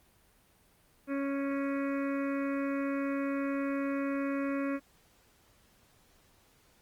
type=harmonic tone; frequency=277.2 Hz; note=C#4; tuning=in tune; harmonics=1 / 2 / 4 / 5 / 6 / 7 / 8 / 9; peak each=-31 / -37 / -43 / -45 / -47 / -48 / -49 / -50 dBFS; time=1.07-4.8 s; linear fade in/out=50 ms; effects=pink hiss -65 dBFS RMS until 6.81 s + Opus 32 kbps